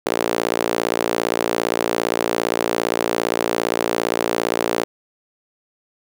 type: tone with high-pass filter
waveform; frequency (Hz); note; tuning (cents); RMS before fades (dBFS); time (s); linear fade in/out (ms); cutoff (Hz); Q
sawtooth; 57.5; A#1; -23; -21; 0.06-4.84; 0; 420; 1.7
effects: none